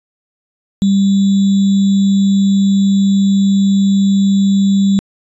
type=tone with sample-and-hold; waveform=sine; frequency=196.8 Hz; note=G3; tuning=7 cents sharp; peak=-8 dBFS; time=0.82-4.99 s; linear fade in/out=0 ms; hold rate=3675 Hz; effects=resampled to 22050 Hz